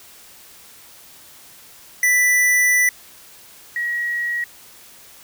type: tone pair in turn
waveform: square / sine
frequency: 1980 / 1907 Hz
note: B6 / A#6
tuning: +4 / +39 cents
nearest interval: minor second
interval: 65 cents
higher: first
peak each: -14 / -20 dBFS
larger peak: first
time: 2.03-2.89 / 3.76-4.44 s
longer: first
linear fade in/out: 2 ms
effects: white hiss -45 dBFS RMS until 5.23 s